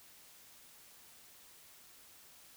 silence, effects white hiss -59 dBFS RMS until 2.56 s

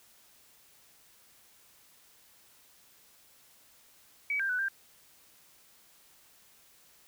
sine tone with pitch steps, 2276 / 1585 / 1491 / 1583 Hz, C#7 / G6 / F#6 / G6, +45 / +19 / +13 / +17 cents, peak -28 dBFS, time 4.3-4.684 s, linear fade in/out 2 ms, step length 96 ms, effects white hiss -61 dBFS RMS until 7.07 s

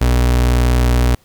35% pulse tone, 61.1 Hz, B1, 18 cents flat, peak -9 dBFS, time 0.01-1.15 s, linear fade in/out 5 ms, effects pink hiss -54 dBFS RMS until 1.24 s

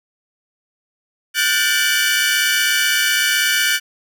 sawtooth tone cluster, 1447 / 1548 / 1767 / 2308 / 2950 Hz, F#6 / G6 / A6 / D7 / F#7, -39 / -22 / +7 / -31 / -6 cents, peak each -18 dBFS, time 1.34-3.8 s, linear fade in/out 50 ms, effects none

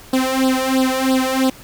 sawtooth tone with flanger, 261.6 Hz, C4, in tune, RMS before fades -17 dBFS, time 0.13-1.5 s, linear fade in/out 5 ms, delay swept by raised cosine 0.22 to 1.72 ms, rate 3 Hz, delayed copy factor +1, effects pink hiss -41 dBFS RMS until 1.63 s

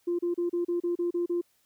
sine tone bursts, 347.5 Hz, F4, 9 cents flat, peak -24 dBFS, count 9, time 0.07-1.414 s, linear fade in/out 10 ms, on 120 ms, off 33 ms, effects tanh soft clip ceiling -21 dBFS + white hiss -69 dBFS RMS until 1.65 s

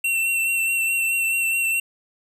square tone with vibrato, 2711 Hz, E7, 48 cents sharp, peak -20 dBFS, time 0.04-1.8 s, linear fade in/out 5 ms, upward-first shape sine, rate 4.7 Hz, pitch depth 22 cents each way, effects none

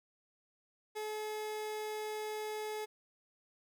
30% pulse tone, 427.9 Hz, A4, 48 cents flat, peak -35 dBFS, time 0.95-2.86 s, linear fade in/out 20 ms, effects none

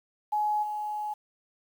sine tone with level steps, 843 Hz, G#5, 26 cents sharp, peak -24 / -30 dBFS, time 0.32-1.14 s, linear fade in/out 10 ms, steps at 0.62 s, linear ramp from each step 20 ms, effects 9-bit

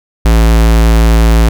square tone, 55.9 Hz, A1, 28 cents sharp, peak -5 dBFS, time 0.25-1.49 s, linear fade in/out 5 ms, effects none

